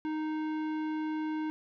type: tone with tanh clipping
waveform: sine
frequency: 310.3 Hz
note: D#4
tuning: 5 cents flat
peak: -33 dBFS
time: 0.05-1.5 s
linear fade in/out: 0 ms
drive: 15 dB
effects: none